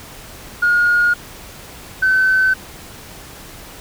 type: tone pair in turn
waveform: sine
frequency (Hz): 1432 / 1525.9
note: F6 / G6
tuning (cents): +43 / -47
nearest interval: minor second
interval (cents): 110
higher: second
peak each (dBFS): -10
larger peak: neither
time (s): 0.62-1.14 / 2.02-2.54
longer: neither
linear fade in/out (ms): 10
effects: tanh soft clip ceiling -7 dBFS + pink hiss -37 dBFS RMS until 3.8 s